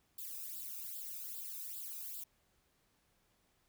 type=noise with flanger; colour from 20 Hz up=violet; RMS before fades=-45 dBFS; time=0.18-2.24 s; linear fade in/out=5 ms; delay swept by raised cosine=0.24 to 0.83 ms; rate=2.5 Hz; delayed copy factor=+1; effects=pink hiss -75 dBFS RMS until 3.68 s